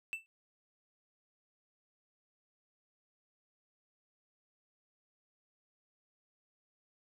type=tone with exponential decay; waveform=triangle; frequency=2659 Hz; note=E7; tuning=14 cents sharp; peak=-30 dBFS; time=0.13-0.26 s; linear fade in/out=0 ms; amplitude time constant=27 ms; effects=none